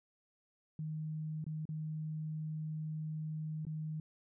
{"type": "tone with dropouts", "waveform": "sine", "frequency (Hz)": 155.56, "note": "D#3", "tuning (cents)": 0, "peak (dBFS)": -37, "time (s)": [0.79, 4], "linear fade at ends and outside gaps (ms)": 2, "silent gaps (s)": [[1.442, 1.465], [1.654, 1.69], [3.652, 3.667]], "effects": []}